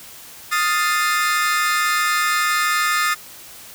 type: chord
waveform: 40% pulse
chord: F dominant seventh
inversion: third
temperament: equal with one note detuned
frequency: 1244.5 / 1396.9 / 1767.1 / 2093 Hz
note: Eb6 / F6 / A6 / C7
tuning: 0 / 0 / +7 / 0 cents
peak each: -19 / -25 / -22 / -24 dBFS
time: 0.51-3.15 s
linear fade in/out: 20 ms
effects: white hiss -40 dBFS RMS until 3.74 s